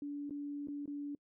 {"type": "tone with dropouts", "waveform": "sine", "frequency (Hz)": 288.1, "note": "D4", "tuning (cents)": -33, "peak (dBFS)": -38, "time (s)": [0.02, 1.15], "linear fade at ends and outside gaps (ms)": 2, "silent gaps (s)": [[0.296, 0.307], [0.673, 0.684], [0.858, 0.877]], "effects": ["noise-tail reverb RT60 0.1 s tail -26 dB re dry"]}